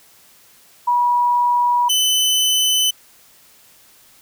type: tone pair in turn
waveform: sine / sawtooth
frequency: 969 / 3025 Hz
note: B5 / F#7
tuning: -33 / +38 cents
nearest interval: octave + minor sixth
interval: 1971 cents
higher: second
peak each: -13 / -11 dBFS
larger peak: second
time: 0.87-1.89 / 1.89-2.91 s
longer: neither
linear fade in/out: 10 ms
effects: white hiss -50 dBFS RMS until 4.21 s